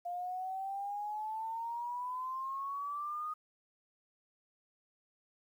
sine exponential sweep, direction up, 698.5 to 1244.5 Hz, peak -36 dBFS, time 0.05-3.34 s, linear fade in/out 10 ms, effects 11-bit

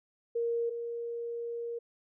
sine tone pair in turn, 467.4 / 469.1 Hz, A#4 / A#4, +5 / +11 cents, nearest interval unison, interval 6 cents, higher second, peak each -28 / -34 dBFS, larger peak first, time 0.35-0.7 / 0.7-1.79 s, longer second, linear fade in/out 10 ms, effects none

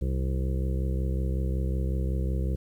harmonic tone, 65.41 Hz, C2, in tune, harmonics 1 / 2 / 3 / 5 / 6 / 7 / 8, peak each -26 / -32 / -36 / -40 / -42 / -43 / -44 dBFS, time 0.01-2.56 s, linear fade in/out 10 ms, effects 10-bit

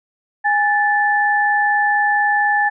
sine tone pair together, 826 / 1750.2 Hz, G#5 / A6, -10 / -10 cents, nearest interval octave + minor second, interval 1300 cents, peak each -16 dBFS, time 0.44-2.7 s, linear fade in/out 20 ms, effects none

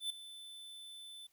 square tone with ADSR envelope, 3520 Hz, A7, in tune, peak -34 dBFS, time 0-1.27 s, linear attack 100 ms, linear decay 5 ms, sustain -15 dB, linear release 7 ms, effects white hiss -75 dBFS RMS until 1.32 s

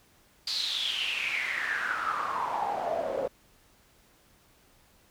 pink noise with band-pass filter sweep, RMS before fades -31 dBFS, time 0.47-3.28 s, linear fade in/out 5 ms, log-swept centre 4500 to 510 Hz, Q 8.4, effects pink hiss -62 dBFS RMS until 5.1 s

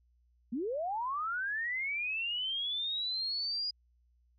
sine linear sweep, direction up, 213.3 to 4915 Hz, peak -32 dBFS, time 0.52-3.71 s, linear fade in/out 10 ms, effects added 60 Hz sine -66 dBFS peak until 4.38 s

